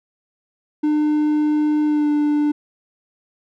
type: tone with pitch glide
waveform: triangle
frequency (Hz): 301.3 to 296.1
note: D4 to D4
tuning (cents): +44 to +14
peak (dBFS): -13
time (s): 0.83-2.52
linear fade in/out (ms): 10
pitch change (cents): -30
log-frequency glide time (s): 1.86-2.09
effects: none